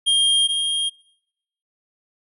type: tone pair in turn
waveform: square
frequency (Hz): 3217 / 3229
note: G7 / G#7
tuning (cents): +44 / -49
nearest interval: unison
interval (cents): 7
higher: second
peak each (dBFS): -15 / -20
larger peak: first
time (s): 0.06-0.48 / 0.48-0.9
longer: neither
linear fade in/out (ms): 20
effects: noise-tail reverb RT60 0.9 s tail -26 dB re dry + resampled to 32000 Hz